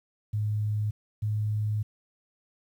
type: tone pair in turn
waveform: sine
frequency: 105.8 / 106.35 Hz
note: G#2 / G#2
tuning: +33 / +42 cents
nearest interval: unison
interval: 9 cents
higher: second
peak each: -25 dBFS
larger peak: neither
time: 0.33-0.91 / 1.22-1.83 s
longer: second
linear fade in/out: 10 ms
effects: 10-bit